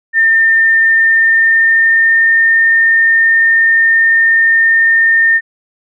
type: tone with pitch glide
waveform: sine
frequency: 1806 to 1818.6 Hz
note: A6 to A#6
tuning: +45 to -43 cents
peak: -6 dBFS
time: 0.13-5.41 s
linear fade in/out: 50 ms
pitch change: +12 cents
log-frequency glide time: 0.84-2.36 s
effects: none

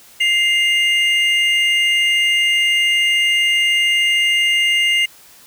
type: tone pair together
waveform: triangle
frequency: 2093 / 2826 Hz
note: C7 / F7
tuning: 0 / +20 cents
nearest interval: perfect fourth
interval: 520 cents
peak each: -14 dBFS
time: 0.2-5.06 s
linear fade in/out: 10 ms
effects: white hiss -45 dBFS RMS until 5.46 s

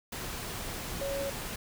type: tone in noise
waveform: sine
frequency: 554.4 Hz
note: C#5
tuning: in tune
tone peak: -32 dBFS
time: 1.01-1.3 s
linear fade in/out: 5 ms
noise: pink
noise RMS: -38 dBFS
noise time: 0.12-1.56 s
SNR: +3 dB
effects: none

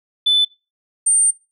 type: tone pair in turn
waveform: sine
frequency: 3503 / 8827 Hz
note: A7 / C#9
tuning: -8 / -8 cents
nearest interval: octave + major third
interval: 1600 cents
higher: second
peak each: -10 dBFS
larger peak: neither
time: 0.26-0.45 / 1.06-1.31 s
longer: second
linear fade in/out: 10 ms
effects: noise-tail reverb RT60 0.3 s tail -24 dB re dry + tanh soft clip ceiling -9 dBFS

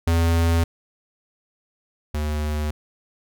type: tone pair in turn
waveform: square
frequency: 83.5 / 75.44 Hz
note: E2 / D2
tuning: +23 / +47 cents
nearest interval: major second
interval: 176 cents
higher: first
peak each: -17 / -23 dBFS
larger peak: first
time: 0.07-0.64 / 2.14-2.71 s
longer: neither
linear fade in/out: 5 ms
effects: none

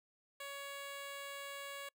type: tone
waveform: 10% pulse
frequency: 560 Hz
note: C#5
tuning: 18 cents sharp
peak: -36 dBFS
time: 0.4-1.89 s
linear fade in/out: 5 ms
effects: noise-tail reverb RT60 0.1 s tail -25 dB re dry

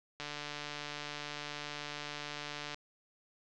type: click train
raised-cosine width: 0.2 ms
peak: -23 dBFS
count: 375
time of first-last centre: 0.2-2.744 s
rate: 147 Hz
effects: low-pass 6000 Hz 12 dB/octave

